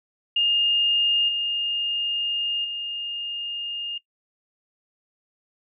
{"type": "tone with level steps", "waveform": "sine", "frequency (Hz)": 2828, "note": "F7", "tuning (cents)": 21, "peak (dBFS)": [-18, -23, -28], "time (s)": [0.36, 3.98], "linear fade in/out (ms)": 5, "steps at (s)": [1.28, 2.64], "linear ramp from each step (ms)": 10, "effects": ["noise-tail reverb RT60 0.1 s tail -19 dB re dry"]}